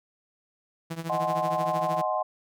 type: tone with tremolo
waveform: sawtooth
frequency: 164.81 Hz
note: E3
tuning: in tune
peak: -25 dBFS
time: 0.9-2.02 s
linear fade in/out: 10 ms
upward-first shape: triangle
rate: 13 Hz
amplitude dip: 90%
type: chord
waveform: sine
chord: Ab dominant seventh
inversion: second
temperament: equal with one note detuned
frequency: 622.3 / 740 / 839.8 / 1046.5 Hz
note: Eb5 / Gb5 / Ab5 / C6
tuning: 0 / 0 / +19 / 0 cents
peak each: -29 / -29 / -33 / -30 dBFS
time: 1.09-2.23 s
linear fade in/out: 10 ms
effects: none